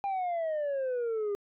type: exponential sweep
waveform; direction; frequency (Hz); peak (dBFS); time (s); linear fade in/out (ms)
sine; down; 806 to 400; -26; 0.04-1.35; 0
effects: tanh soft clip ceiling -28 dBFS